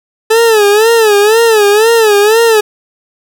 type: tone with vibrato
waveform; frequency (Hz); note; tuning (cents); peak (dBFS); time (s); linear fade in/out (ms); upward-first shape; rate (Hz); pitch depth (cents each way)
40% pulse; 433.8; A4; -25; -4; 0.3-2.61; 10; sine; 2; 120
effects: none